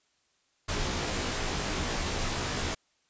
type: noise with comb filter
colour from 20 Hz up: pink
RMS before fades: -31 dBFS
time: 0.68-2.75 s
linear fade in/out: 10 ms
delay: 18 ms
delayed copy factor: -0.85
effects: white hiss -71 dBFS RMS until 3.09 s + resampled to 16000 Hz